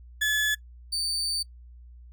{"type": "tone pair in turn", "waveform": "35% pulse", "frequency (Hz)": [1716, 4581], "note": ["A6", "D8"], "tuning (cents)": [-44, -44], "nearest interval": "octave + perfect fourth", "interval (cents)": 1700, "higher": "second", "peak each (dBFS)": [-20, -25], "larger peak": "first", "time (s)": [[0.21, 0.55], [0.92, 1.43]], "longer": "second", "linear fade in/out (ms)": 10, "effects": ["noise-tail reverb RT60 0.1 s tail -22 dB re dry", "added 60 Hz sine -45 dBFS peak until 2.12 s"]}